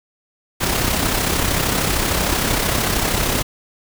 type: noise with amplitude modulation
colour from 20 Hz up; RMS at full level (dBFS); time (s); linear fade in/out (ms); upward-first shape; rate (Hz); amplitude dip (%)
pink; -17; 0.6-3.43; 20; sine; 33.1; 45
effects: none